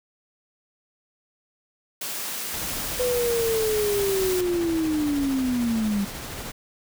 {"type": "high-pass noise", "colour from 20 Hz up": "white", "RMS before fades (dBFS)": -31, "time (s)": [2.01, 4.41], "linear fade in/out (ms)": 5, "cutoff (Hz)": 150, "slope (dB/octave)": 24}
{"type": "noise with tremolo", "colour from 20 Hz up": "pink", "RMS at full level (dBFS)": -34, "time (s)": [2.53, 6.52], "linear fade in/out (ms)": 10, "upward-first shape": "sine", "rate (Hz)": 13, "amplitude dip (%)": 25}
{"type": "linear sweep", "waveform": "sine", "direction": "down", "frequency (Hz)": [503, 196], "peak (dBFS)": -21, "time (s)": [2.99, 6.05], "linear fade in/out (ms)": 10}
{"effects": []}